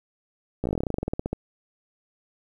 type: slowing click train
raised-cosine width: 2 ms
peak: -13 dBFS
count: 20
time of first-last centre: 0.64-1.33 s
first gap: 15 ms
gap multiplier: 1.09
effects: 9-bit